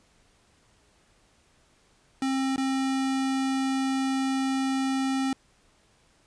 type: tone with dropouts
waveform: square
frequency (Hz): 266.6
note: C4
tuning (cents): +33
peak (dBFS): -25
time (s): 2.22-5.33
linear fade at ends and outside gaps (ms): 2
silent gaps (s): 2.561-2.579
effects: pink hiss -63 dBFS RMS until 6.26 s + resampled to 22050 Hz